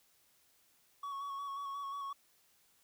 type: tone with vibrato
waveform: triangle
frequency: 1116 Hz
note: C#6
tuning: 11 cents sharp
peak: -37 dBFS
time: 1.03-2.13 s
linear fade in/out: 5 ms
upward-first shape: square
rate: 5.6 Hz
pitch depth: 22 cents each way
effects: white hiss -70 dBFS RMS until 2.83 s